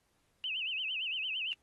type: tone with vibrato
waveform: sine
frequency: 2800 Hz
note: F7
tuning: 4 cents sharp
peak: -33 dBFS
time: 0.44-1.53 s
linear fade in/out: 0 ms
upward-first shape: sine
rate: 8.8 Hz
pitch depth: 180 cents each way
effects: pink hiss -75 dBFS RMS until 1.62 s + AAC 32 kbps